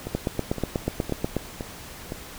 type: two click trains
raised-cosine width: 2 ms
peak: -17 / -10 dBFS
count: 5 / 11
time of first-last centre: 0.07-2.121 / 0.15-1.367 s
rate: 1.95 / 8.22 Hz
effects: pink hiss -41 dBFS RMS until 2.38 s